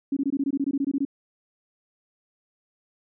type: tone bursts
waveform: sine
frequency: 277.2 Hz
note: C#4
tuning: in tune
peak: -21 dBFS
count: 14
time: 0.12-1.051 s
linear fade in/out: 5 ms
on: 47 ms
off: 21 ms
effects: none